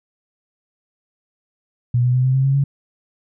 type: tone with pitch steps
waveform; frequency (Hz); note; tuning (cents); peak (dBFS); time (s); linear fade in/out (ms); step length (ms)
sine; 121.7 / 124.47 / 127.31 / 130.21 / 133.18 / 136.21 / 139.31; B2 / B2 / C3 / C3 / C3 / C#3 / C#3; -25 / +14 / -47 / -8 / +31 / -30 / +9; -13; 1.94-2.64; 5; 100
effects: none